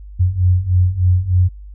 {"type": "beating tone pair", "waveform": "sine", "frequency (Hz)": [88.9, 92.2], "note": ["F2", "F#2"], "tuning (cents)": [31, -6], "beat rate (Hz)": 3.3, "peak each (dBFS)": [-16, -13], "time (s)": [0.19, 1.49], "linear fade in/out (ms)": 20, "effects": ["added 50 Hz sine -32 dBFS peak until 1.74 s"]}